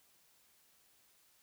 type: silence
effects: white hiss -69 dBFS RMS until 1.42 s